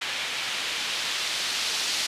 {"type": "noise with low-pass filter sweep", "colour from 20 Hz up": "blue", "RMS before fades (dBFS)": -29, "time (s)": [0.01, 2.07], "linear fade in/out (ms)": 10, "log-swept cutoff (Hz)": [2800, 4400], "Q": 1.2, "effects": ["resampled to 32000 Hz"]}